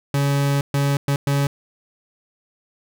40% pulse tone bursts at uneven times, 140.8 Hz, C#3, 27 cents sharp, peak -16 dBFS, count 4, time 0.14-0.61 / 0.74-0.97 / 1.08-1.16 / 1.27-1.47 s, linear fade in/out 2 ms, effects none

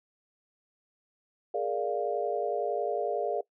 sine chord, Bb dominant seventh, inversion third, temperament equal, 415.3 / 466.2 / 587.3 / 698.5 Hz, Ab4 / Bb4 / D5 / F5, 0 / 0 / 0 / 0 cents, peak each -33 dBFS, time 1.54-3.41 s, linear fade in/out 5 ms, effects noise-tail reverb RT60 0.1 s tail -21 dB re dry

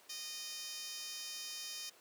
15% pulse tone with high-pass filter, 616 Hz, D#5, 17 cents flat, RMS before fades -45 dBFS, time 0.09-1.9 s, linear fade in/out 10 ms, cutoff 4200 Hz, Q 4.4, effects pink hiss -62 dBFS RMS until 2 s + high-pass 400 Hz 12 dB/octave

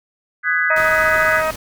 sine chord, G# minor seventh, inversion second, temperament just, 1245.9 / 1495.1 / 1661.2 / 1993.5 Hz, D#6 / F#6 / G#6 / B6, +2 / +18 / 0 / +16 cents, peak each -25 / -19 / -19 / -21 dBFS, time 0.43-1.43 s, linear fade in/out 50 ms
harmonic tone, 315.1 Hz, D#4, 22 cents sharp, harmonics 2 / 3 / 4 / 5 / 6 / 7 / 8, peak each -19 / -27 / -22 / -31 / -29 / -37 / -31 dBFS, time 0.7-1.51 s, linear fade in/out 5 ms
pink noise, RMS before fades -31 dBFS, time 0.76-1.56 s, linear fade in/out 5 ms
effects none

